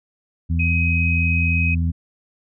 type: harmonic tone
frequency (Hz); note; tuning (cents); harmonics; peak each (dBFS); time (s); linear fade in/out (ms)
83.6; E2; +25; 1 / 2 / 3; -18 / -24 / -30; 0.49-1.92; 20
type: tone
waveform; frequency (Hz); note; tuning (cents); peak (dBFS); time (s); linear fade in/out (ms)
sine; 2527; D#7; +26; -20; 0.59-1.75; 10
effects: none